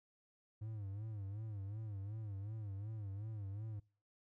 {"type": "tone with vibrato", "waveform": "triangle", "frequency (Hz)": 103.83, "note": "G#2", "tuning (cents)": 0, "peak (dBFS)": -40, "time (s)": [0.61, 3.8], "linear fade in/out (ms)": 10, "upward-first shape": "sine", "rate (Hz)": 2.7, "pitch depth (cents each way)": 120, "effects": ["noise-tail reverb RT60 0.4 s tail -24 dB re dry"]}